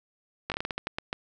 slowing click train, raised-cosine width 0.3 ms, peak -14 dBFS, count 11, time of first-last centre 0.5-1.129 s, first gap 18 ms, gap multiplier 1.26, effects none

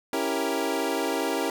25% pulse chord, C# diminished seventh, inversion none, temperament equal, 277.2 / 329.6 / 392 / 466.2 Hz, C#4 / E4 / G4 / Bb4, 0 / 0 / 0 / 0 cents, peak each -27 dBFS, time 0.13-1.5 s, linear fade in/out 2 ms, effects none

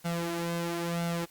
sawtooth tone with flanger, 170 Hz, F3, 46 cents flat, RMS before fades -32 dBFS, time 0.04-1.26 s, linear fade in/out 20 ms, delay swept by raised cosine 1.4 to 4 ms, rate 1 Hz, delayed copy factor +0.65, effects white hiss -58 dBFS RMS until 1.3 s + Opus 48 kbps

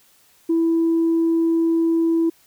sine tone, 330.2 Hz, E4, 3 cents sharp, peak -14 dBFS, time 0.49-2.3 s, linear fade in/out 10 ms, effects tanh soft clip ceiling -12 dBFS + white hiss -56 dBFS RMS until 2.46 s

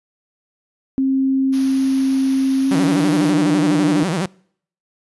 sine tone with pitch glide, 267 to 296.3 Hz, C4 to D4, +35 to +15 cents, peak -14 dBFS, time 0.98-4.03 s, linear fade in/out 0 ms, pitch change +180 cents, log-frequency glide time 2.63-3.1 s
white band-stop noise, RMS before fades -34 dBFS, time 1.52-3.32 s, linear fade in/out 20 ms, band 6500 to 9700 Hz, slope 96 dB/octave
sawtooth tone with vibrato, 174.61 Hz, F3, in tune, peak -14 dBFS, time 2.71-4.26 s, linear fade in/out 5 ms, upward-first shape sine, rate 12 Hz, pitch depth 210 cents each way
effects noise-tail reverb RT60 0.6 s tail -25 dB re dry + resampled to 24000 Hz

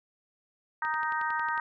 harmonic tone, 311.1 Hz, D#4, in tune, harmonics 3 / 4 / 5 / 6, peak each -31 / -34 / -33 / -36 dBFS, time 0.82-1.6 s, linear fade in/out 2 ms
click train, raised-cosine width 0.3 ms, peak -28 dBFS, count 9, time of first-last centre 0.85-1.577 s, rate 11 Hz
effects none

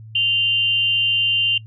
sine tone pair together, 2794 / 3093 Hz, F7 / G7, 0 / -24 cents, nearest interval major second, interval 176 cents, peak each -16 / -21 dBFS, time 0.15-1.58 s, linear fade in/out 5 ms, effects noise-tail reverb RT60 0.1 s tail -23 dB re dry + added 110 Hz sine -36 dBFS peak until 1.66 s

